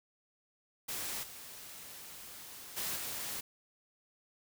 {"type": "noise with level steps", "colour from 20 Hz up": "white", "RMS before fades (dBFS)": [-39, -49, -37, -40], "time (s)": [0.88, 3.41], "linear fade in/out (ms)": 10, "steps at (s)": [1.22, 2.76, 2.95], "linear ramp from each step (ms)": 20, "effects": []}